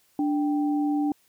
sine tone pair together, 293.7 / 783.2 Hz, D4 / G5, 0 / -2 cents, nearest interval octave + perfect fourth, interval 1698 cents, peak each -22 / -32 dBFS, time 0.19-1.12 s, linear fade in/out 2 ms, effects white hiss -64 dBFS RMS until 1.28 s

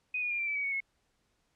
sine tone with pitch steps, 2494 / 2447 / 2401 / 2355 / 2311 / 2267 / 2224 / 2182 Hz, D#7 / D#7 / D7 / D7 / D7 / C#7 / C#7 / C#7, +3 / -29 / +38 / +4 / -28 / +38 / +5 / -28 cents, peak -30 dBFS, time 0.14-0.804 s, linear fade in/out 5 ms, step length 83 ms, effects pink hiss -75 dBFS RMS until 1.55 s + low-pass 9000 Hz 12 dB/octave

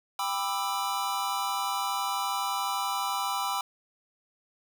square chord, E minor seventh, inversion first, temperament just, 791.1 / 988.9 / 1186.7 / 1318.5 Hz, G5 / B5 / D6 / E6, +16 / +2 / +18 / 0 cents, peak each -34 / -33 / -36 / -36 dBFS, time 0.19-3.61 s, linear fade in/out 2 ms, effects none

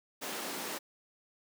pink high-pass noise, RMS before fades -39 dBFS, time 0.21-0.79 s, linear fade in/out 20 ms, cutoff 230 Hz, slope 24 dB/octave, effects none

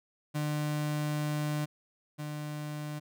35% pulse tone pair in turn, 150 / 150 Hz, D3 / D3, +37 / +37 cents, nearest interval unison, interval 0 cents, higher neither, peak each -28 / -34 dBFS, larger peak first, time 0.34-1.66 / 2.18-3 s, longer first, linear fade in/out 20 ms, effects none

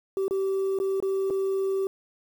sine tone with dropouts, 386.7 Hz, G4, 24 cents flat, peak -21 dBFS, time 0.17-1.87 s, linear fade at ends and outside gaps 1 ms, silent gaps 0.281-0.309 / 0.788-0.8 / 1.002-1.025 / 1.301-1.306 s, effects tanh soft clip ceiling -22 dBFS + 8-bit

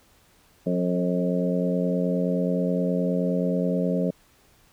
harmonic tone with a mistuned harmonic, 89.5 Hz, F2, 43 cents sharp, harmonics 2 / 3 / 4 / 5 / 6 / 7, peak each -24 / -29 / -39 / -30 / -29 / -32 dBFS, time 0.66-4.11 s, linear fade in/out 10 ms, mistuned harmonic 5, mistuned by -17 cents, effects pink hiss -59 dBFS RMS until 4.72 s

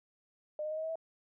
sine tone with pitch steps, 606 / 614.8 / 623.8 / 632.8 / 642 / 651.4 Hz, D#5 / D#5 / D#5 / D#5 / E5 / E5, -46 / -21 / +4 / +29 / -46 / -21 cents, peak -34 dBFS, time 0.59-0.956 s, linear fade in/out 2 ms, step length 61 ms, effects none

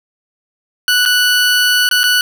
20% pulse tone with dropouts, 1480 Hz, F#6, in tune, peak -5 dBFS, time 0.88-2.21 s, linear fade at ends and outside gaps 1 ms, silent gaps 1.053-1.059 / 1.89-1.912 / 2.033-2.039 s, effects none

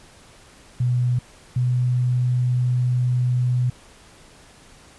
sine tone pair in turn, 123.47 / 124.4 Hz, B2 / B2, 0 / +13 cents, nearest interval unison, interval 13 cents, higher second, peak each -17 dBFS, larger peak neither, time 0.8-1.19 / 1.56-3.7 s, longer second, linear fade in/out 5 ms, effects pink hiss -49 dBFS RMS until 4.98 s + resampled to 24000 Hz

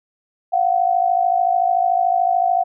sine tone pair together, 698.5 / 752.1 Hz, F5 / F#5, 0 / +28 cents, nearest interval minor second, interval 128 cents, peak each -17 dBFS, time 0.52-2.64 s, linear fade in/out 20 ms, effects none

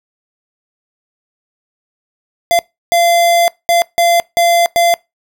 square tone bursts at uneven times, 687 Hz, F5, 29 cents flat, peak -9 dBFS, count 6, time 2.51-2.59 / 2.92-3.48 / 3.69-3.82 / 3.98-4.2 / 4.37-4.66 / 4.76-4.94 s, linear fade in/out 0 ms, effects noise-tail reverb RT60 0.2 s tail -23 dB re dry

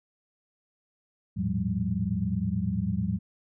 sine tone cluster, 81.6 / 108.1 / 117.2 / 178.8 / 198.4 Hz, E2 / A2 / A#2 / F3 / G3, -17 / -30 / +10 / +41 / +21 cents, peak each -35 / -32 / -37 / -30 / -30 dBFS, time 1.36-3.19 s, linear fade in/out 20 ms, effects none

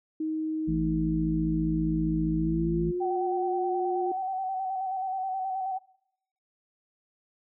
sine tone with pitch glide, 314.1 to 358.7 Hz, D#4 to F4, +16 to +46 cents, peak -27 dBFS, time 0.2-4.12 s, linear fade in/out 5 ms, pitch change +230 cents, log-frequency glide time 2.36-2.98 s
harmonic tone, 55 Hz, A1, in tune, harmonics 1 / 3 / 4, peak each -33 / -28 / -36 dBFS, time 0.67-2.92 s, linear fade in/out 20 ms
sine tone with vibrato, 760 Hz, F#5, 46 cents sharp, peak -28 dBFS, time 3-5.79 s, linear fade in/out 20 ms, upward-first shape square, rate 9.4 Hz, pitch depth 31 cents each way
effects noise-tail reverb RT60 0.8 s tail -24 dB re dry

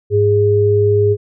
sine tone pair together, 103 / 412 Hz, G#2 / G#4, -14 / -14 cents, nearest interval 2 octaves, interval 2400 cents, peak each -14 / -11 dBFS, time 0.1-1.17 s, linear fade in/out 50 ms, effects none

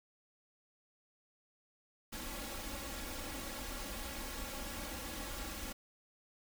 pink noise with comb filter, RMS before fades -43 dBFS, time 2.12-5.73 s, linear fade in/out 10 ms, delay 3.6 ms, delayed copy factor +0.85, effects none

